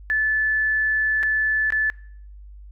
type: tone with dropouts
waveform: sine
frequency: 1740 Hz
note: A6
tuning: 20 cents flat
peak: -18 dBFS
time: 0.1-1.9 s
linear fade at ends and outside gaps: 0 ms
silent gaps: 1.229-1.233 / 1.704-1.723 s
effects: noise-tail reverb RT60 0.6 s tail -22 dB re dry + added 50 Hz sine -39 dBFS peak until 2.71 s